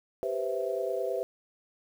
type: chord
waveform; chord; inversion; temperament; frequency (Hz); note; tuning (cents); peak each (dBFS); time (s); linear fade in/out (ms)
sine; C major seventh; second; equal; 392 / 493.9 / 523.3 / 659.3; G4 / B4 / C5 / E5; 0 / 0 / 0 / 0; -34; 0.23-1.23; 0
effects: 9-bit